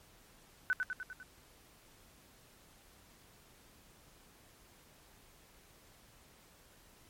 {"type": "tone with echo", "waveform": "sine", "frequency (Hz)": 1507, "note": "F#6", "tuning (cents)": 31, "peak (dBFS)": -27, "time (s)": [0.7, 0.73], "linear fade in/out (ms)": 0, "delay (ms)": 100, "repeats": 5, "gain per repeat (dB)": -4, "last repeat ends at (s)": 1.23, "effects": ["pink hiss -62 dBFS RMS until 7.09 s", "MP3 64 kbps"]}